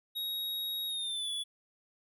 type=tone with pitch glide; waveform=square; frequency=3780 to 3426 Hz; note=A#7 to A7; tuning=+23 to -47 cents; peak=-34 dBFS; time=0.15-1.44 s; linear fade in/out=20 ms; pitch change=-170 cents; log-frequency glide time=0.87-1.3 s; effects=none